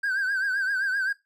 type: tone with vibrato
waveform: triangle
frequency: 1568 Hz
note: G6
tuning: in tune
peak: -21 dBFS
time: 0.03-1.13 s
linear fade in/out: 10 ms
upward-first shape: triangle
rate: 7.7 Hz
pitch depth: 99 cents each way
effects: noise-tail reverb RT60 0.2 s tail -18 dB re dry + tanh soft clip ceiling -17 dBFS